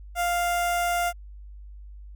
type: tone with notch filter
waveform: sawtooth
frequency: 698.5 Hz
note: F5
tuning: in tune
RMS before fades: -25 dBFS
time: 0.15-1.13 s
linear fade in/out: 50 ms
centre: 4200 Hz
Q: 1.5
effects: added 50 Hz sine -40 dBFS peak until 2.15 s